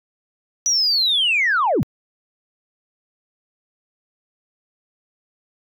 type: linear sweep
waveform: sine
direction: down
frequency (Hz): 5920 to 83.7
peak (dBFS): -14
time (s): 0.66-1.83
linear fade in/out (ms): 0
effects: tanh soft clip ceiling -11 dBFS